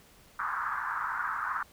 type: band-pass noise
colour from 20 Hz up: pink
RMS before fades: -33 dBFS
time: 0.39-1.63 s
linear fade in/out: 5 ms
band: 1000 to 1600 Hz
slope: 48 dB/octave
effects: pink hiss -58 dBFS RMS until 1.72 s

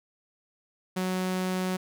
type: tone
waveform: sawtooth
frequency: 185 Hz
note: F#3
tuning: in tune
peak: -23 dBFS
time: 0.96-1.77 s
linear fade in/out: 10 ms
effects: none

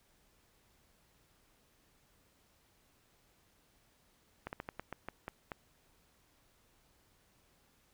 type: slowing click train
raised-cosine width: 0.5 ms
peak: -25 dBFS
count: 9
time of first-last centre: 4.47-5.518 s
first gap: 59 ms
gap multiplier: 1.22
effects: pink hiss -70 dBFS RMS until 7.93 s

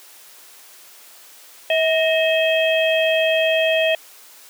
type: harmonic tone with a mistuned harmonic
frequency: 643 Hz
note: E5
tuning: 43 cents flat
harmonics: 1 / 3 / 4 / 5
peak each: -16 / -26 / -22 / -24 dBFS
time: 1.7-3.95 s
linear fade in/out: 2 ms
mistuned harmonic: 3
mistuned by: -64 cents
effects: white hiss -45 dBFS RMS until 4.49 s + high-pass 400 Hz 12 dB/octave

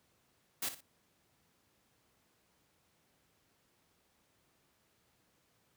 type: noise with echo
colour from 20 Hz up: white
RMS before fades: -36 dBFS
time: 0.62-0.69 s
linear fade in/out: 5 ms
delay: 59 ms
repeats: 2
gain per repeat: -11 dB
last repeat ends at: 0.808 s
effects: pink hiss -73 dBFS RMS until 5.76 s + high-pass 80 Hz 12 dB/octave

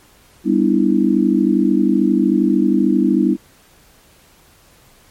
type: chord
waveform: sine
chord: E minor seventh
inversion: first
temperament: just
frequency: 197.78 / 247.2 / 296.7 / 329.6 Hz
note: G3 / B3 / D4 / E4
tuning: +16 / +2 / +18 / 0 cents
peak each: -17 dBFS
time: 0.44-3.37 s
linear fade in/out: 50 ms
effects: pink hiss -50 dBFS RMS until 5.1 s + MP3 64 kbps

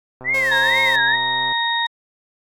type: click train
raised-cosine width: 1 ms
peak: -23 dBFS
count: 169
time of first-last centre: 0.21-1.522 s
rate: 128 Hz
type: tone with vibrato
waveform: sine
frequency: 1874 Hz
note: A#6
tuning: 9 cents sharp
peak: -16 dBFS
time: 0.24-1.18 s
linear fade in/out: 50 ms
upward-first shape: sine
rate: 2.2 Hz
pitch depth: 250 cents each way
type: tone with tremolo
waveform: sawtooth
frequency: 532 Hz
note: C5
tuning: 29 cents sharp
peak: -20 dBFS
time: 0.34-0.96 s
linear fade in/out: 5 ms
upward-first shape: triangle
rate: 9.7 Hz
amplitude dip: 30%
type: harmonic tone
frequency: 932.3 Hz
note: A#5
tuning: in tune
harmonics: 1 / 2 / 4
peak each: -22 / -22 / -22 dBFS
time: 0.51-1.87 s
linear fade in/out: 10 ms
effects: AAC 64 kbps

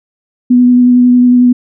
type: tone with vibrato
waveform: sine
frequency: 246.9 Hz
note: B3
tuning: in tune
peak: -3 dBFS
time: 0.5-1.53 s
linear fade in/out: 10 ms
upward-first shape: sine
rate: 11 Hz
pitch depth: 13 cents each way
effects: none

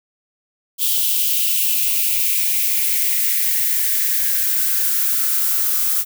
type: noise with high-pass filter sweep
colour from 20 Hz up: violet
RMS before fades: -18 dBFS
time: 0.78-6.05 s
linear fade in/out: 50 ms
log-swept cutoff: 3200 to 1200 Hz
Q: 4.6
effects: none

